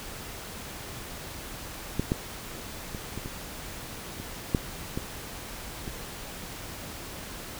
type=clicks; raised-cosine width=3 ms; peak=-12 / -11 / -23 / -22 / -24 / -24 / -9 / -16 / -22 dBFS; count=9; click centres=1.996 / 2.119 / 2.948 / 3.176 / 3.259 / 4.2 / 4.548 / 4.975 / 5.878 s; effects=pink hiss -40 dBFS RMS until 7.59 s